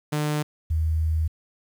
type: tone pair in turn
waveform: sawtooth / sine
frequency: 150 / 79.46 Hz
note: D3 / D#2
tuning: +37 / +37 cents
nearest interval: major seventh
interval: 1100 cents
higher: first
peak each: -19 / -20 dBFS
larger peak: first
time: 0.12-0.43 / 0.7-1.28 s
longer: second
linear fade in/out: 10 ms
effects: 9-bit